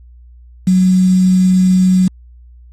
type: tone with quantisation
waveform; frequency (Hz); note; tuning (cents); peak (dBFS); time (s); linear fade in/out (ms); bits
sine; 185; F#3; 0; -7; 0.67-2.08; 5; 5
effects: added 60 Hz sine -37 dBFS peak until 2.72 s + AAC 32 kbps